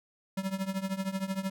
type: tone with tremolo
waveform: square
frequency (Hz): 192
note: G3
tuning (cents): -36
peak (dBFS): -28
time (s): 0.37-1.5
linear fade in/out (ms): 5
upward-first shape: triangle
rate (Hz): 13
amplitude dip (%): 90
effects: none